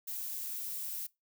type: noise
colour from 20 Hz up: violet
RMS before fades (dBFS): -39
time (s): 0.07-1.07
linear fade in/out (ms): 10
effects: noise-tail reverb RT60 0.2 s tail -22 dB re dry